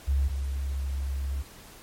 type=tone pair in turn; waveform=sine; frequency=68.6 / 68.13 Hz; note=C#2 / C#2; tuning=-17 / -29 cents; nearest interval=unison; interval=12 cents; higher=first; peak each=-21 / -27 dBFS; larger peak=first; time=0.07-0.29 / 0.29-1.43 s; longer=second; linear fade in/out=20 ms; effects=pink hiss -49 dBFS RMS until 1.82 s + MP3 64 kbps